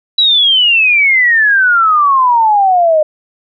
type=exponential sweep; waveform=sine; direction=down; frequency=3951 to 604 Hz; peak=-6 dBFS; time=0.18-3.03 s; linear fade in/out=5 ms; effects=none